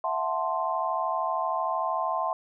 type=chord; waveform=sine; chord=F# half-diminished seventh; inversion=third; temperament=equal with one note detuned; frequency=659.3 / 732.3 / 880 / 1046.5 Hz; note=E5 / F#5 / A5 / C6; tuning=0 / -18 / 0 / 0 cents; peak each=-31 / -32 / -32 / -29 dBFS; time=0.04-2.33 s; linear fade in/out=2 ms; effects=none